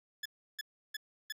20% pulse tone bursts, 1719 Hz, A6, 41 cents flat, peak -32 dBFS, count 4, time 0.23-1.324 s, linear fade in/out 5 ms, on 26 ms, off 330 ms, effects none

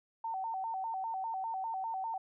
sine tone with vibrato, 830.6 Hz, G#5, in tune, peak -34 dBFS, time 0.24-2.18 s, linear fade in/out 5 ms, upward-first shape square, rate 5 Hz, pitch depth 150 cents each way, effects none

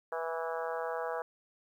harmonic tone with a mistuned harmonic, 163.8 Hz, E3, 11 cents flat, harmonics 3 / 4 / 5 / 6 / 7 / 8 / 9 / 10, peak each -37 / -39 / -41 / -43 / -44 / -45 / -46 / -47 dBFS, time 0.12-1.22 s, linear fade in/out 2 ms, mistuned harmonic 5, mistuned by +15 cents, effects 11-bit

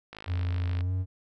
click train, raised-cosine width 0.3 ms, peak -25 dBFS, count 37, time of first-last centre 0.13-0.808 s, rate 53.1 Hz
triangle tone with pitch glide, 88.6 to 92.63 Hz, F2 to F#2, +25 to +2 cents, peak -24 dBFS, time 0.26-1.06 s, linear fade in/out 50 ms, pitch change +77 cents, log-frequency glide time 0.79-0.92 s
effects none

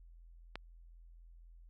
click, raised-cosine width 0.3 ms, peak -25 dBFS, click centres 0.556 s, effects added 42 Hz sine -54 dBFS peak until 1.69 s

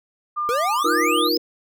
sine tone with pitch glide, 1200 to 1212.5 Hz, D6 to D#6, +37 to -45 cents, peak -21 dBFS, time 0.36-1.29 s, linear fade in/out 20 ms, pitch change +18 cents, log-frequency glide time 0.84-1.08 s
square exponential sweep, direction up, 454.9 to 5274 Hz, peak -22 dBFS, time 0.49-1.37 s, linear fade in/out 0 ms
sine chord, Eb suspended second, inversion none, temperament equal with one note detuned, 311.1 / 349.2 / 474.6 Hz, Eb4 / F4 / Bb4, 0 / 0 / +31 cents, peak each -24 dBFS, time 0.84-1.38 s, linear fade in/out 10 ms
effects none

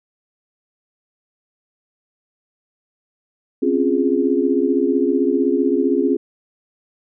sine chord, Db major seventh, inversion third, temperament equal, 261.6 / 277.2 / 349.2 / 415.3 Hz, C4 / Db4 / F4 / Ab4, 0 / 0 / 0 / 0 cents, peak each -20 dBFS, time 3.62-6.17 s, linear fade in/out 10 ms, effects none

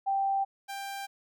sine / sawtooth tone pair in turn, 784 / 790.8 Hz, G5 / G5, 0 / +15 cents, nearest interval unison, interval 15 cents, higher second, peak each -25 / -32 dBFS, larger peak first, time 0.06-0.45 / 0.68-1.07 s, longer neither, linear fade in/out 20 ms, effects none

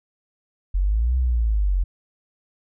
sine linear two-way sweep, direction up then down, 43.41 to 64.5 to 43.41 Hz, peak -17 dBFS, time 0.74-1.84 s, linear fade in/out 10 ms, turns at 1.17 s, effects none

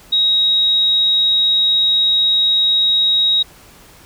sine tone, 3796 Hz, A#7, 31 cents sharp, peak -11 dBFS, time 0.12-3.43 s, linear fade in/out 10 ms, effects pink hiss -44 dBFS RMS until 4.05 s

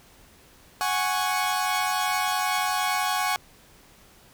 sawtooth chord, F# suspended second, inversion none, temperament equal, 740 / 830.6 / 1108.7 Hz, F#5 / G#5 / C#6, 0 / 0 / 0 cents, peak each -24 dBFS, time 0.81-3.36 s, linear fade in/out 0 ms, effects pink hiss -54 dBFS RMS until 4.33 s

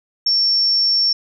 sine tone, 5450 Hz, F8, 43 cents flat, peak -13 dBFS, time 0.26-1.13 s, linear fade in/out 5 ms, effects none

